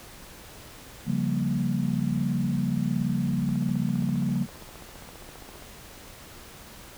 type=chord; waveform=sine; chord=G half-diminished seventh; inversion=second; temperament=equal; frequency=138.59 / 174.61 / 196 / 233.1 Hz; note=Db3 / F3 / G3 / Bb3; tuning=0 / 0 / 0 / 0 cents; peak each=-29 dBFS; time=1.05-4.47 s; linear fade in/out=50 ms
type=click train; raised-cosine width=1 ms; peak=-31 dBFS; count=33; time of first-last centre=3.49-5.623 s; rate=15 Hz
effects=pink hiss -46 dBFS RMS until 6.97 s